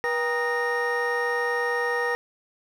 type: tone cluster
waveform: triangle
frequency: 482.4 / 793 / 944 / 1245 / 1854 Hz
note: B4 / G5 / A#5 / D#6 / A#6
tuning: -41 / +20 / +22 / +1 / -10 cents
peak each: -25 / -32 / -31 / -32 / -25 dBFS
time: 0.04-2.15 s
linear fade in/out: 0 ms
effects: none